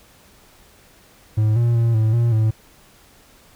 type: tone with pitch steps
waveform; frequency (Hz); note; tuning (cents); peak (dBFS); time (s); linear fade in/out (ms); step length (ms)
triangle; 108 / 118.3 / 116.1 / 109.9 / 117.8 / 109.7; A2 / A#2 / A#2 / A2 / A#2 / A2; -32 / +26 / -7 / -2 / +19 / -5; -12; 1.37-2.51; 10; 190
effects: pink hiss -51 dBFS RMS until 3.55 s